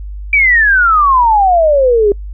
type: exponential sweep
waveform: sine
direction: down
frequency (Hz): 2349 to 396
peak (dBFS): -6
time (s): 0.33-2.12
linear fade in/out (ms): 2
effects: noise-tail reverb RT60 0.1 s tail -26 dB re dry + added 50 Hz sine -22 dBFS peak until 2.33 s